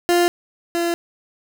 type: tone pair in turn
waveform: 30% pulse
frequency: 349.2 / 341.4 Hz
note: F4 / F4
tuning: 0 / -39 cents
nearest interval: unison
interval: 39 cents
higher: first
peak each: -11 / -16 dBFS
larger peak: first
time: 0.09-0.28 / 0.75-0.94 s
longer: neither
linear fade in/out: 0 ms
effects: none